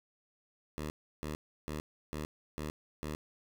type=tone bursts; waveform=10% pulse; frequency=75.9 Hz; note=D#2; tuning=42 cents flat; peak=-29 dBFS; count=6; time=0.78-3.15 s; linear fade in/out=0 ms; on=120 ms; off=330 ms; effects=10-bit